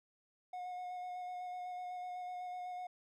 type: tone with vibrato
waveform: triangle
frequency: 724 Hz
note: F#5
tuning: 38 cents flat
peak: -39 dBFS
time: 0.53-2.87 s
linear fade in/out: 5 ms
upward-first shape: square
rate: 8 Hz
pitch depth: 12 cents each way
effects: none